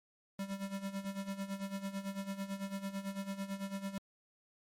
square tone with tremolo, 196 Hz, G3, in tune, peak -36 dBFS, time 0.39-3.98 s, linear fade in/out 2 ms, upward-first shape sine, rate 9 Hz, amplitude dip 75%, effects MP3 64 kbps

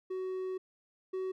triangle tone pair in turn, 373.8 / 375.8 Hz, F#4 / F#4, +18 / +27 cents, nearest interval unison, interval 9 cents, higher second, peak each -32 / -31 dBFS, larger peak second, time 0.1-0.58 / 1.13-1.32 s, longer first, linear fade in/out 10 ms, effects none

